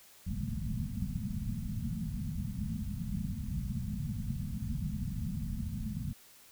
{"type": "low-pass noise", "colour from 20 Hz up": "white", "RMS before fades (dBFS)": -36, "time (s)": [0.26, 6.13], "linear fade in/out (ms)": 10, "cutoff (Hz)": 230, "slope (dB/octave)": 96, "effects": ["white hiss -58 dBFS RMS until 6.51 s"]}